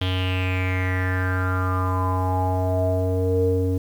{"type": "tone with low-pass filter sweep", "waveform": "square", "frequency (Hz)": 92.5, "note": "F#2", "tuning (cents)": 0, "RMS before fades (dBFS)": -22, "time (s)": [0.01, 3.78], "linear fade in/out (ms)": 5, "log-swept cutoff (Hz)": [3300, 380], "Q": 7, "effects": ["8-bit"]}